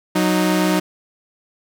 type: tone pair together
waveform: sawtooth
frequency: 184.2 / 309.8 Hz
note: F#3 / D#4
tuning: -7 / -7 cents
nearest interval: major sixth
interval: 900 cents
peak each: -14 dBFS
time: 0.15-0.8 s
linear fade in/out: 10 ms
effects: none